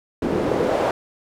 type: noise with band-pass filter sweep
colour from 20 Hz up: pink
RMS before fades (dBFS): -21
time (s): 0.22-0.91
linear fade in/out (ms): 2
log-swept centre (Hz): 300 to 640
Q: 1.8
effects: none